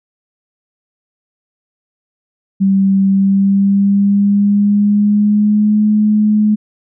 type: tone with pitch glide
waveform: sine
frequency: 194.3 to 211.9 Hz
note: G3 to G#3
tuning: -15 to +35 cents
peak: -8 dBFS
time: 2.6-6.56 s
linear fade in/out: 20 ms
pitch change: +150 cents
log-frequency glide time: 3.09-5.83 s
effects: none